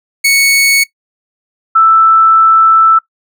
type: tone pair in turn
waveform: sawtooth / sine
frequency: 2217 / 1322.3 Hz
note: C#7 / E6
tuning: 0 / +5 cents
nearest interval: major sixth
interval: 895 cents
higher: first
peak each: -3 dBFS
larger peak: neither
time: 0.24-0.84 / 1.75-2.99 s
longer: second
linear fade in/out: 10 ms
effects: noise-tail reverb RT60 0.1 s tail -19 dB re dry